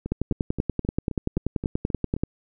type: two click trains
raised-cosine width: 3 ms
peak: -10 / -17 dBFS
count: 23 / 9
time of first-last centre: 0.12-2.235 / 0.06-2.165 s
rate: 10.4 / 3.8 Hz
effects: none